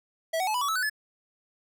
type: tone with pitch steps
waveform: square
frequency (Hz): 652 / 749 / 860.3 / 988.2 / 1135.2 / 1304 / 1497.9 / 1720.6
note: E5 / F#5 / A5 / B5 / C#6 / E6 / F#6 / A6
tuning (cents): -19 / +21 / -39 / +1 / +41 / -19 / +21 / -39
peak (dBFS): -26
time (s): 0.33-0.898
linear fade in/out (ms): 10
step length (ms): 71
effects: none